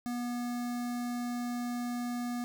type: tone with notch filter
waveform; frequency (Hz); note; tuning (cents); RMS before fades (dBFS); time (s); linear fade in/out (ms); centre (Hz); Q
square; 242.3; B3; -33; -35; 0.06-2.44; 0; 2900; 1.6
effects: none